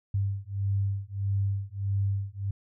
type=beating tone pair; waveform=sine; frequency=98.2 / 99.8 Hz; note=G2 / G2; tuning=+4 / +32 cents; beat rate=1.6 Hz; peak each=-29 / -29 dBFS; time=0.14-2.51 s; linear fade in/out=5 ms; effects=none